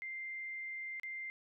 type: tone with dropouts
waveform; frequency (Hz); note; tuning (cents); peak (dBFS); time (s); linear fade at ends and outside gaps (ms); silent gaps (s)
sine; 2093; C7; 0; -40; 0.02-1.3; 0; 0.998-1.033
effects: none